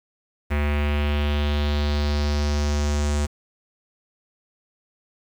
square tone with low-pass filter sweep, 73.42 Hz, D2, in tune, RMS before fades -22 dBFS, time 0.5-3.27 s, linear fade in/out 20 ms, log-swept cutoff 2200 to 7800 Hz, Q 2.9, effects 7-bit

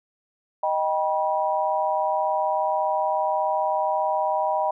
sine chord, Eb augmented, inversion none, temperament equal with one note detuned, 622.3 / 784 / 969.1 Hz, Eb5 / G5 / B5, 0 / 0 / -33 cents, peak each -25 dBFS, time 0.63-4.71 s, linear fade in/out 5 ms, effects none

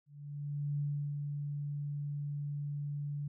sine tone with ADSR envelope, 144.8 Hz, D3, 24 cents flat, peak -31 dBFS, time 0.06-3.28 s, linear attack 730 ms, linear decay 350 ms, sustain -4 dB, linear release 6 ms, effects none

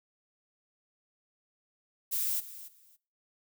violet noise with echo, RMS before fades -31 dBFS, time 2.11-2.41 s, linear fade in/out 20 ms, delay 280 ms, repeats 2, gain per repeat -15 dB, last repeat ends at 2.97 s, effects noise-tail reverb RT60 0.4 s tail -21 dB re dry

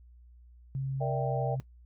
sine tone with pitch glide, 134.8 to 131.95 Hz, C#3 to C3, -48 to +15 cents, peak -30 dBFS, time 0.75-1.6 s, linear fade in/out 0 ms, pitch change -37 cents, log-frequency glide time 1.18-1.4 s
sine chord, E half-diminished seventh, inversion second, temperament equal, 466.2 / 587.3 / 659.3 / 784 Hz, Bb4 / D5 / E5 / G5, 0 / 0 / 0 / 0 cents, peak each -35 dBFS, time 1-1.56 s, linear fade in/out 20 ms
effects noise-tail reverb RT60 0.1 s tail -17 dB re dry + added 60 Hz sine -52 dBFS peak until 1.85 s

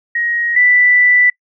sine tone pair in turn, 1885 / 1977.7 Hz, A#6 / B6, +19 / +2 cents, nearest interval minor second, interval 83 cents, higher second, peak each -14 / -7 dBFS, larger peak second, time 0.15-0.56 / 0.56-1.3 s, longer second, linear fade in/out 5 ms, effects noise-tail reverb RT60 0.1 s tail -26 dB re dry

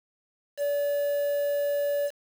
triangle tone with quantisation, 575 Hz, D5, 37 cents flat, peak -22 dBFS, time 0.57-2.11 s, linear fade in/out 50 ms, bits 7, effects none

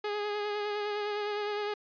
sawtooth tone with vibrato, 415.3 Hz, G#4, in tune, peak -27 dBFS, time 0.04-1.74 s, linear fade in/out 5 ms, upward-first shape sine, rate 9.8 Hz, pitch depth 24 cents each way, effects resampled to 11025 Hz

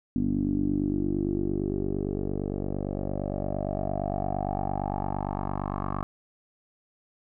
10% pulse tone with low-pass filter sweep, 48.75 Hz, G1, 9 cents flat, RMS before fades -29 dBFS, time 0.16-6.03 s, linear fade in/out 0 ms, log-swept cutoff 260 to 1100 Hz, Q 6.2, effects none

